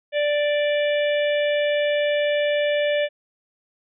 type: harmonic tone with a mistuned harmonic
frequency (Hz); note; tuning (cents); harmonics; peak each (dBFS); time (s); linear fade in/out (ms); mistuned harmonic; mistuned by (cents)
587.3; D5; 0; 1 / 3 / 4 / 5 / 6; -19 / -29 / -31 / -33 / -35; 0.12-3.09; 50; 6; -17
effects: none